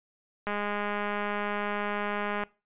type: click train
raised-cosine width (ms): 0.5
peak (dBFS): -17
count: 406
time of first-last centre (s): 0.47-2.436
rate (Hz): 206
effects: noise-tail reverb RT60 0.3 s tail -22 dB re dry + resampled to 8000 Hz